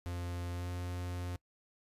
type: tone with pitch glide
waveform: 45% pulse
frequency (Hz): 87.7 to 88.87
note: F2 to F2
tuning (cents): +8 to +31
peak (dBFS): -37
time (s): 0.06-1.36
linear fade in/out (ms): 0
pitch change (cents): +23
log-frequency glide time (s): 0.54-0.68
effects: noise-tail reverb RT60 0.1 s tail -22 dB re dry + resampled to 32000 Hz